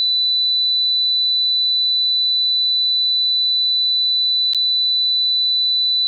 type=tone with dropouts; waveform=sine; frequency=3985 Hz; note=B7; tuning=15 cents sharp; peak=-14 dBFS; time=0-6.07 s; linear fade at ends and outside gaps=0 ms; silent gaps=4.534-4.547 s; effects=none